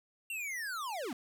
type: linear sweep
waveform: square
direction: down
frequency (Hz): 2781 to 213.9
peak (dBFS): -37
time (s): 0.3-1.13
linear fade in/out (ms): 2
effects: none